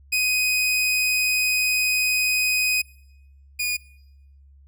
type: tone pair in turn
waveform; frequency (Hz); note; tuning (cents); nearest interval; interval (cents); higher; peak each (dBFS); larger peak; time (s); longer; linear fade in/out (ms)
sawtooth; 2503 / 2454; D#7 / D#7; +10 / -25; unison; 35; first; -16 / -19; first; 0.12-2.82 / 3.59-3.77; first; 10
effects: noise-tail reverb RT60 0.9 s tail -24 dB re dry + added 69 Hz sine -48 dBFS peak until 4.67 s